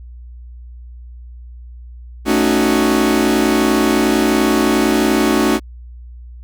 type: chord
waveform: 40% pulse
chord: D# half-diminished seventh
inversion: second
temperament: equal with one note detuned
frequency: 220 / 277.2 / 308.6 / 370 Hz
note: A3 / C#4 / D#4 / F#4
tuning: 0 / 0 / -14 / 0 cents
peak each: -17 dBFS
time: 2.25-5.6 s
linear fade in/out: 50 ms
effects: added 60 Hz sine -32 dBFS peak until 6.43 s